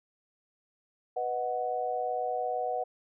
sine chord, B major, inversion none, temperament equal, 493.9 / 622.3 / 740 Hz, B4 / D#5 / F#5, 0 / 0 / 0 cents, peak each -34 / -36 / -31 dBFS, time 1.16-2.84 s, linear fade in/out 10 ms, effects none

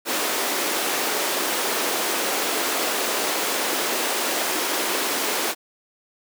pink high-pass noise, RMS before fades -24 dBFS, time 0.05-5.55 s, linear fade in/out 50 ms, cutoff 300 Hz, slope 24 dB/octave, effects none

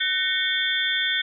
sine tone cluster, 1509 / 1840 / 2210 / 3213 / 3501 Hz, F#6 / A#6 / C#7 / G7 / A7, +34 / -23 / -6 / +42 / -9 cents, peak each -28 / -28 / -30 / -28 / -25 dBFS, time 0-1.22 s, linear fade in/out 10 ms, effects none

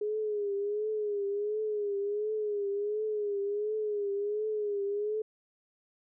sine tone with vibrato, 415.3 Hz, G#4, in tune, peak -29 dBFS, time 0.01-5.22 s, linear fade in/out 5 ms, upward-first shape triangle, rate 1.4 Hz, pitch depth 80 cents each way, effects none

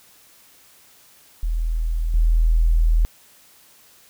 sine tone with level steps, 40.67 Hz, E1, 23 cents flat, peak -19 / -13 dBFS, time 1.43-3.05 s, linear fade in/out 0 ms, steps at 2.14 s, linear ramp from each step 2 ms, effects white hiss -52 dBFS RMS until 4.09 s

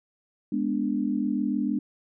sine chord, G# diminished, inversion none, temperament equal, 207.7 / 246.9 / 293.7 Hz, G#3 / B3 / D4, 0 / 0 / 0 cents, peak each -28 dBFS, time 0.52-1.79 s, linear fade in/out 5 ms, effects none

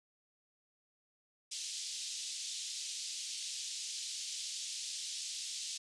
white band-pass noise, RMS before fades -42 dBFS, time 1.51-5.78 s, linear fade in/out 10 ms, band 3200 to 7400 Hz, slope 24 dB/octave, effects resampled to 24000 Hz

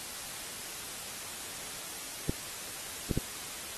clicks, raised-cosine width 3 ms, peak -16 dBFS, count 3, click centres 2.295 / 3.112 / 3.176 s, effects white hiss -41 dBFS RMS until 3.77 s + AAC 32 kbps

